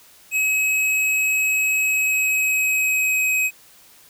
square tone with pitch glide, 2557 to 2531 Hz, D#7 to D#7, +47 to +29 cents, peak -18 dBFS, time 0.31-3.51 s, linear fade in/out 50 ms, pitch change -18 cents, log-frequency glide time 1.83-3.25 s, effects white hiss -50 dBFS RMS until 4.09 s

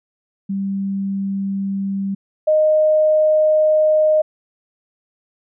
sine tone pair in turn, 196 / 618.1 Hz, G3 / D#5, 0 / -12 cents, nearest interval octave + minor sixth, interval 1988 cents, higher second, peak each -19 / -11 dBFS, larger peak second, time 0.49-2.15 / 2.47-4.22 s, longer second, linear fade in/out 10 ms, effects none

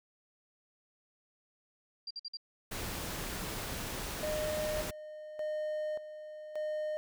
sine tone bursts, 4749 Hz, D8, 18 cents sharp, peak -38 dBFS, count 4, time 2.07-2.371 s, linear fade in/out 5 ms, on 37 ms, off 51 ms
pink noise, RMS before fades -39 dBFS, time 2.71-4.91 s, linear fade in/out 10 ms
triangle tone with tremolo, 612 Hz, D#5, 29 cents flat, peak -31 dBFS, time 4.23-6.97 s, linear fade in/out 0 ms, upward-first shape square, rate 0.86 Hz, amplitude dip 70%
effects none

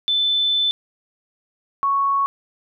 sine tone pair in turn, 3520 / 1108.7 Hz, A7 / C#6, 0 / 0 cents, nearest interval octave + minor sixth, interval 2000 cents, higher first, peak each -16 dBFS, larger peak neither, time 0.08-0.71 / 1.83-2.26 s, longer first, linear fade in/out 0 ms, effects none

